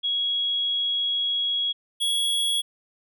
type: tone pair in turn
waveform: sine / square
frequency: 3322 / 3341 Hz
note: G#7 / G#7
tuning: 0 / +10 cents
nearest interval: unison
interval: 10 cents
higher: second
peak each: -22 dBFS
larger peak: neither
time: 0.03-1.73 / 2-2.62 s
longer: first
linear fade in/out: 20 ms
effects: none